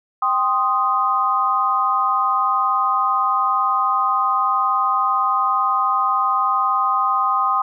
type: chord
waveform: sine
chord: C minor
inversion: second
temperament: equal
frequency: 784 / 1046.5 / 1244.5 Hz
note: G5 / C6 / Eb6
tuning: 0 / 0 / 0 cents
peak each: -23 / -20 / -18 dBFS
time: 0.22-7.62 s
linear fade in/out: 5 ms
effects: none